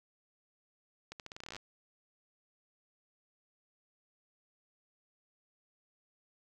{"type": "accelerating click train", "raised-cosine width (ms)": 0.2, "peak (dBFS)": -27, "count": 15, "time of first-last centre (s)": [1.12, 1.565], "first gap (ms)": 78, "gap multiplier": 0.84, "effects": []}